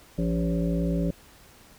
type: harmonic tone with a mistuned harmonic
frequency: 56.4 Hz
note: A1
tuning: 44 cents sharp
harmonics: 1 / 3 / 5 / 7 / 9 / 10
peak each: -30 / -25 / -31 / -36 / -38 / -35 dBFS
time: 0.18-1.11 s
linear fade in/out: 5 ms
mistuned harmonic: 3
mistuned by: +22 cents
effects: pink hiss -53 dBFS RMS until 1.78 s